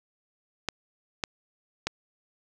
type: clicks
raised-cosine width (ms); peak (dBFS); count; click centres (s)
0.2; -10; 3; 0.687 / 1.238 / 1.87
effects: none